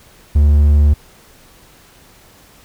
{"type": "tone", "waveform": "triangle", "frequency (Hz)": 73.42, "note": "D2", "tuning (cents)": 0, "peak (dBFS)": -5, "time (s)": [0.35, 0.94], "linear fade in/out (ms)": 10, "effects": ["pink hiss -46 dBFS RMS until 2.64 s"]}